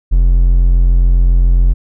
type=tone; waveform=triangle; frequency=43.65 Hz; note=F1; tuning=in tune; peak=-4 dBFS; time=0.11-1.74 s; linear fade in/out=20 ms; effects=none